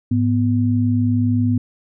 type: tone pair together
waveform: sine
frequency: 105.56 / 246.9 Hz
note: G#2 / B3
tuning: +29 / 0 cents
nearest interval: octave + minor third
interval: 1471 cents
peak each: -17 dBFS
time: 0.11-1.58 s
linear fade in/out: 5 ms
effects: none